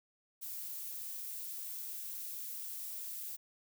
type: noise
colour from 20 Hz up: violet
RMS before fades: -43 dBFS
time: 0.41-3.37 s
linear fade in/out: 20 ms
effects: none